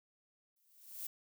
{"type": "noise with exponential growth", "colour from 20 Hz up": "violet", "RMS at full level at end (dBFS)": -40, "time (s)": [0.56, 1.07], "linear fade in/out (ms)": 5, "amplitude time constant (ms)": 110, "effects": []}